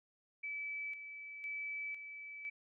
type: tone with tremolo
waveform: sine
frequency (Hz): 2303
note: D7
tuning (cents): -34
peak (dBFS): -39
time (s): 0.43-2.5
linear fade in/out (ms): 10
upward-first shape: square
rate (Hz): 0.99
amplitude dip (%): 55
effects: none